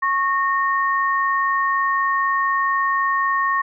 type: tone pair together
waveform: sine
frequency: 1099 / 1842.4 Hz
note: C#6 / A#6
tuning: -15 / -21 cents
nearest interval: major sixth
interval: 894 cents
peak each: -18 / -22 dBFS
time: 0.02-3.62 s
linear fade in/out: 10 ms
effects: none